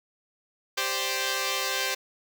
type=chord; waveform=5% pulse; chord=G suspended fourth; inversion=none; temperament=equal; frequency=392 / 523.3 / 587.3 Hz; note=G4 / C5 / D5; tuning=0 / 0 / 0 cents; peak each=-20 / -17 / -23 dBFS; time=0.77-1.95 s; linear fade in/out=10 ms; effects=none